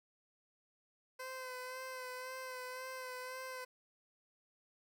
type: tone with vibrato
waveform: 15% pulse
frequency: 512 Hz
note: C5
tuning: 38 cents flat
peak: -37 dBFS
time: 1.19-3.65 s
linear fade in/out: 10 ms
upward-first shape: sine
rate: 1.9 Hz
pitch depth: 26 cents each way
effects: none